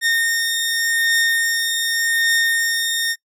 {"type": "beating tone pair", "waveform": "sawtooth", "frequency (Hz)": [1835, 1835.86], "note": ["A#6", "A#6"], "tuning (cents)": [-28, -27], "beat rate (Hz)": 0.86, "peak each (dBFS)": [-21, -14], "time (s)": [0.01, 3.16], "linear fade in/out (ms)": 50, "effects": ["noise-tail reverb RT60 0.1 s tail -23 dB re dry", "resampled to 32000 Hz"]}